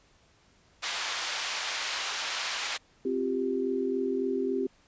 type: band-pass noise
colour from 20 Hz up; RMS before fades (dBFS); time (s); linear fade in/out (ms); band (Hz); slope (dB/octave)
white; -33; 0.82-2.78; 20; 800 to 4500; 12
type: chord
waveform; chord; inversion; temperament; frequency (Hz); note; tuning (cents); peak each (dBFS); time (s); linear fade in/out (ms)
sine; C suspended fourth; none; just; 261.6 / 348.8 / 392.4; C4 / F4 / G4; 0 / -2 / +2; -31 / -34 / -29; 3.05-4.67; 5
effects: pink hiss -63 dBFS RMS until 4.87 s + resampled to 16000 Hz